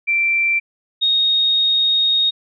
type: tone pair in turn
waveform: sine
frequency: 2349 / 3729 Hz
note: D7 / A#7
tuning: 0 / 0 cents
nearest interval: minor sixth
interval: 800 cents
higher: second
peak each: -14 / -13 dBFS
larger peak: second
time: 0.07-0.6 / 1.01-2.31 s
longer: second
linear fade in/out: 20 ms
effects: none